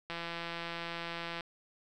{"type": "click train", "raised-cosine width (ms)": 0.3, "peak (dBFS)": -23, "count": 222, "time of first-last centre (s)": [0.1, 1.408], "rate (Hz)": 169, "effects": []}